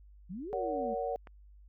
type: exponential two-way sweep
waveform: sine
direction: up then down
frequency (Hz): 162.1 to 427.7 to 212.4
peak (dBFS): -38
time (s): 0.29-0.95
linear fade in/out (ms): 20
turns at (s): 0.51
type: chord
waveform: sine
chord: F# major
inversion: first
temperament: equal with one note detuned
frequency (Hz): 466.2 / 566 / 740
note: A#4 / C#5 / F#5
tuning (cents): 0 / +36 / 0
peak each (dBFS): -36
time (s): 0.53-1.16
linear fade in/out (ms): 0
type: click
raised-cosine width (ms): 0.5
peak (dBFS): -34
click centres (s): 1.272
effects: added 50 Hz sine -53 dBFS peak until 1.68 s